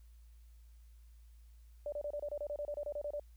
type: tone bursts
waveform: sine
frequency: 586 Hz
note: D5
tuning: 4 cents flat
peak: -36 dBFS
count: 15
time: 1.86-3.197 s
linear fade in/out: 2 ms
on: 63 ms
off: 28 ms
effects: added 57 Hz sine -55 dBFS peak until 3.36 s + white hiss -75 dBFS RMS until 3.36 s